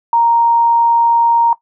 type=tone; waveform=sine; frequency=932.3 Hz; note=A#5; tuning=in tune; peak=-8 dBFS; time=0.13-1.53 s; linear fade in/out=2 ms; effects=noise-tail reverb RT60 0.1 s tail -17 dB re dry